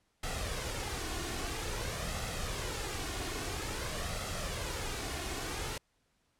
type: noise with flanger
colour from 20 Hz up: pink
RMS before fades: -37 dBFS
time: 0.23-5.78 s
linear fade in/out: 5 ms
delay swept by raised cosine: 1.5 to 2.8 ms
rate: 0.5 Hz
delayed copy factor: +0.5
effects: pink hiss -75 dBFS RMS until 6.39 s + low-pass 10000 Hz 12 dB/octave